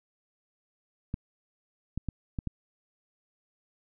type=clicks; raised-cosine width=5 ms; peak=-19 dBFS; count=5; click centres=1.141 / 1.976 / 2.087 / 2.388 / 2.473 s; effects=none